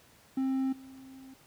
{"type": "tone with level steps", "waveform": "triangle", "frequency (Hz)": 264.9, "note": "C4", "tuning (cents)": 22, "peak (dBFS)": [-25, -45], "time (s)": [0.37, 1.34], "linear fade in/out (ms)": 5, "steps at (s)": 0.72, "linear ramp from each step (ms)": 10, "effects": ["pink hiss -60 dBFS RMS until 1.46 s", "high-pass 60 Hz 12 dB/octave"]}